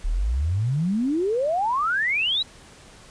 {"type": "exponential sweep", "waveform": "sine", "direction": "up", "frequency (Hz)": [34.65, 4024], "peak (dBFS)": -20, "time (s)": [0.04, 2.43], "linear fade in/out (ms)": 10, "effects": ["pink hiss -48 dBFS RMS until 3.1 s", "resampled to 22050 Hz"]}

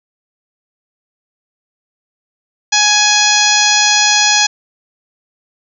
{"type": "harmonic tone", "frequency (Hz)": 836, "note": "G#5", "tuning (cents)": 11, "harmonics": [1, 2, 3, 4, 5, 6, 7, 8], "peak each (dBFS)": [-17, -17, -17, -17, -17, -17, -17, -17], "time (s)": [2.72, 4.47], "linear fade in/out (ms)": 10, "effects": []}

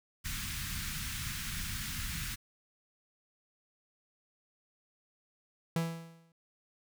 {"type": "band-stop noise", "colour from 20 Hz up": "pink", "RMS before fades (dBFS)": -38, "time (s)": [0.24, 2.36], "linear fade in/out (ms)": 20, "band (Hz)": [200, 1400], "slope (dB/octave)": 24}
{"type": "tone with exponential decay", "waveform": "45% pulse", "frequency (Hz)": 165.5, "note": "E3", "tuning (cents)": 7, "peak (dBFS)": -27, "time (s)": [5.76, 6.32], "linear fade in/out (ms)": 2, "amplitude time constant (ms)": 120}
{"effects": []}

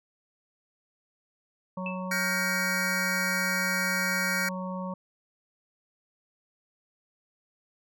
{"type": "harmonic tone", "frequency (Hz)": 185, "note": "F#3", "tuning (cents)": 0, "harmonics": [1, 3, 5, 6], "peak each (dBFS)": [-33, -38, -40, -41], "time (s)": [1.77, 4.94], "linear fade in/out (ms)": 5}
{"type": "tone with exponential decay", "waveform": "sine", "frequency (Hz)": 2633, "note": "E7", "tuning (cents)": -3, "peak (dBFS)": -30, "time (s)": [1.86, 2.09], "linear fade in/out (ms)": 2, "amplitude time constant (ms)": 48}
{"type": "chord", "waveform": "square", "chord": "G half-diminished seventh", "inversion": "third", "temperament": "just", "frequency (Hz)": [1411.2, 1568, 1881.6, 2258], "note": ["F6", "G6", "Bb6", "Db7"], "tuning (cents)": [18, 0, 16, 31], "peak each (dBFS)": -33, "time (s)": [2.11, 4.49], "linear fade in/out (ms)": 5}
{"effects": []}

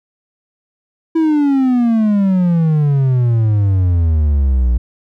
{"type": "exponential sweep", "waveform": "triangle", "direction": "down", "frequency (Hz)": [329.6, 58.27], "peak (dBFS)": -8, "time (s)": [1.15, 4.78], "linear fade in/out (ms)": 10, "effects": []}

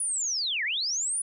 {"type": "linear two-way sweep", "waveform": "sine", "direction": "down then up", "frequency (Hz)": [9956, 1680, 9956], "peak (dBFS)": -26, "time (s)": [0, 1.22], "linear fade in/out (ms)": 5, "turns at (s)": 0.64, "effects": []}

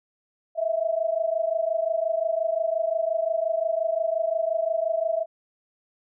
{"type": "tone pair together", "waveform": "sine", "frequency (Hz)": [642, 667.7], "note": ["E5", "E5"], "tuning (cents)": [-46, 22], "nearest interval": "minor second", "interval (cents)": 68, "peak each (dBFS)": -25, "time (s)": [0.55, 5.26], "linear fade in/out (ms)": 50, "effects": []}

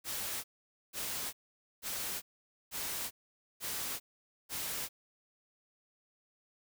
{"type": "noise bursts", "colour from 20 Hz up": "white", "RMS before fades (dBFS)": -38, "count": 6, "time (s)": [0.04, 4.89], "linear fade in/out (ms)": 50, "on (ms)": 400, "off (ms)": 490, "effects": []}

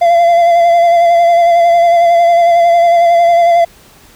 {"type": "tone with vibrato", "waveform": "triangle", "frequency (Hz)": 685, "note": "F5", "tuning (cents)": -34, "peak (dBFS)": -3, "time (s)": [0.01, 3.65], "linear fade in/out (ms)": 10, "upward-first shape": "sine", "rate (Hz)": 11, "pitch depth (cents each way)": 27, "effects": ["pink hiss -42 dBFS RMS until 4.15 s"]}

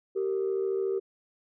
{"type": "tone pair together", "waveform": "sine", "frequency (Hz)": [386.9, 460.7], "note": ["G4", "A#4"], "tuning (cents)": [-23, -20], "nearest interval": "minor third", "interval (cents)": 303, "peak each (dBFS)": [-26, -31], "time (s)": [0.15, 1], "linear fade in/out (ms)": 20, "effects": ["tanh soft clip ceiling -21 dBFS"]}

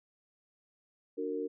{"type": "chord", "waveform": "sine", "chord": "D augmented", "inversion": "none", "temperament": "just", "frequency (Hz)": [293.7, 367.1, 458.9], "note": ["D4", "F#4", "A#4"], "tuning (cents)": [0, -14, -27], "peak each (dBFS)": [-38, -39, -35], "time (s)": [1.17, 1.48], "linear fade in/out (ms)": 20, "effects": []}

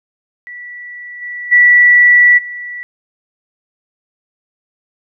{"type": "tone with level steps", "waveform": "sine", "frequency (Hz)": 1954, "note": "B6", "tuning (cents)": -19, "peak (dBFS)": [-27, -22, -4, -23], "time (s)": [0.47, 2.83], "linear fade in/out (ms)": 0, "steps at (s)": [1.21, 1.51, 2.37], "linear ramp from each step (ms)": 20, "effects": []}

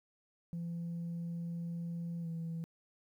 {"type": "tone with pitch glide", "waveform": "sine", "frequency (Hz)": [169.7, 165.15], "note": ["F3", "E3"], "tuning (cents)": [-49, 4], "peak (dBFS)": -35, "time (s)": [0.53, 2.64], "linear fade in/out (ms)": 0, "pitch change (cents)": -47, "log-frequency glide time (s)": [2.21, 2.27], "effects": ["tanh soft clip ceiling -35 dBFS", "12-bit"]}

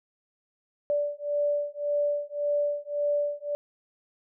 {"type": "beating tone pair", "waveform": "sine", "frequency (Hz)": [582, 583.8], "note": ["D5", "D5"], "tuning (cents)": [-16, -10], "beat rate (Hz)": 1.8, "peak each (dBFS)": -28, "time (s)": [0.9, 3.55], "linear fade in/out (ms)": 0, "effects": []}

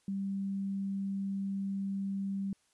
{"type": "tone", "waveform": "sine", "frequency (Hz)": 196, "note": "G3", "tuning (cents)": 0, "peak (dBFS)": -32, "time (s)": [0.08, 2.53], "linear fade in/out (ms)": 2, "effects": ["white hiss -72 dBFS RMS until 2.73 s", "resampled to 24000 Hz"]}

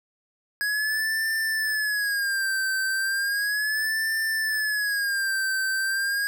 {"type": "tone with vibrato", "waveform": "square", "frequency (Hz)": 1661.2, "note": "G#6", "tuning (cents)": 0, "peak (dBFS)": -24, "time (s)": [0.61, 6.27], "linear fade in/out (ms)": 0, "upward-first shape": "sine", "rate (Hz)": 0.35, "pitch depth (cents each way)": 120, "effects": []}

